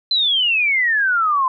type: exponential sweep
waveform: sine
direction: down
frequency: 4106 to 1016 Hz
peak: -14 dBFS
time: 0.11-1.48 s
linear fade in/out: 2 ms
effects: none